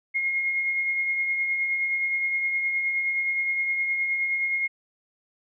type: tone with tremolo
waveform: sine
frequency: 2148 Hz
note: C7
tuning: 45 cents sharp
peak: -21 dBFS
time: 0.14-4.68 s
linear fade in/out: 20 ms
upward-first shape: triangle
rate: 9.6 Hz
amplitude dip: 40%
effects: none